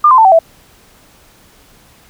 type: tone with pitch steps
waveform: sine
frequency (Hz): 1200 / 1032.7 / 888.7 / 764.7 / 658.1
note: D6 / C6 / A5 / G5 / E5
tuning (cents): +37 / -23 / +17 / -43 / -3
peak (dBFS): -3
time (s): 0.04-0.39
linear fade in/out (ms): 5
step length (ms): 70
effects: pink hiss -46 dBFS RMS until 2.09 s